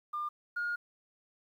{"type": "tone pair in turn", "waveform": "sine", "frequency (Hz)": [1200, 1427], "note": ["D6", "F6"], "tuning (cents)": [37, 37], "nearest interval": "minor third", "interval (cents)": 300, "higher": "second", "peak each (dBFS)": [-32, -30], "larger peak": "second", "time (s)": [[0.13, 0.29], [0.56, 0.76]], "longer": "second", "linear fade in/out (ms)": 10, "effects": ["tanh soft clip ceiling -28 dBFS", "11-bit"]}